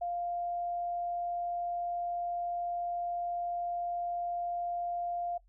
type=tone; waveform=sine; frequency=698.5 Hz; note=F5; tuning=in tune; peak=-32 dBFS; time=0.01-5.38 s; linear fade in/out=10 ms; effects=noise-tail reverb RT60 0.1 s tail -19 dB re dry + added 43 Hz sine -60 dBFS peak until 5.48 s